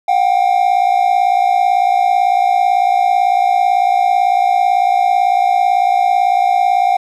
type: tone pair together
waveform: triangle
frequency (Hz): 721 / 779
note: F#5 / G5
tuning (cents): -45 / -11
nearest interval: minor second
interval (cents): 134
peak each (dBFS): -11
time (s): 0.08-6.97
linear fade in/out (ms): 5
effects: none